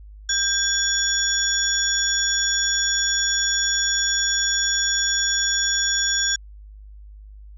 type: tone cluster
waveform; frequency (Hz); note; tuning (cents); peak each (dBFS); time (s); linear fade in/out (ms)
sine; 1594 / 3419 / 5590 / 6880; G6 / G#7 / F8 / A8; +28 / +50 / +1 / -40; -24; 0.29-6.36; 5
effects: tanh soft clip ceiling -8 dBFS + added 51 Hz sine -39 dBFS peak until 7.57 s